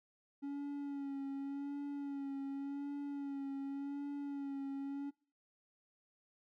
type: tone with vibrato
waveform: triangle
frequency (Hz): 279.9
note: C#4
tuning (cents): +17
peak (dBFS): -37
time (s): 0.42-5.11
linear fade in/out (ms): 20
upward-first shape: sine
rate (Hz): 0.88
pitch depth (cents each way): 33
effects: noise-tail reverb RT60 0.4 s tail -23 dB re dry